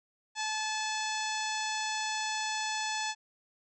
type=harmonic tone; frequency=865 Hz; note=A5; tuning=30 cents flat; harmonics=1 / 2 / 3 / 4 / 5 / 6 / 7 / 8 / 9; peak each=-35 / -38 / -40 / -41 / -42 / -43 / -43 / -44 / -45 dBFS; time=0.35-3.15 s; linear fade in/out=50 ms; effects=none